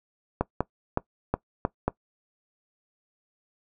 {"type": "clicks", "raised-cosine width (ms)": 1, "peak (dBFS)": -9, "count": 6, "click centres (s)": [0.41, 0.606, 0.974, 1.34, 1.651, 1.88], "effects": ["noise-tail reverb RT60 0.1 s tail -20 dB re dry"]}